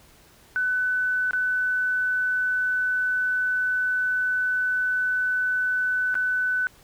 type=tone with dropouts; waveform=sine; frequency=1500 Hz; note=F#6; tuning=23 cents sharp; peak=-21 dBFS; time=0.56-6.67 s; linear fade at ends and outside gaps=0 ms; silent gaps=1.309-1.333 / 6.143-6.153 s; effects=pink hiss -54 dBFS RMS until 6.83 s